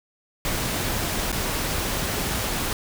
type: noise with dropouts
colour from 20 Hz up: pink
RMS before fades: -26 dBFS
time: 0.45-2.73 s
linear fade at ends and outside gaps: 1 ms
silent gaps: 1.318-1.326 s
effects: none